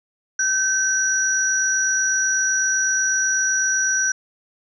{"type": "tone pair together", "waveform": "sine", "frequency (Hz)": [1543, 5826], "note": ["G6", "F#8"], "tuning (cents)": [-28, -28], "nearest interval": "octave + major seventh", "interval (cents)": 2300, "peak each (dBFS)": [-20, -20], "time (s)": [0.39, 4.12], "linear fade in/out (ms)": 5, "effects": []}